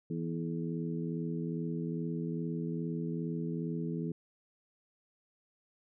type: harmonic tone with a mistuned harmonic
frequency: 82.41 Hz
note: E2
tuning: in tune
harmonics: 2 / 3 / 4 / 5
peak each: -35 / -39 / -41 / -43 dBFS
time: 0.1-4.12 s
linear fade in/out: 5 ms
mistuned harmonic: 5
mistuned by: +61 cents
effects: none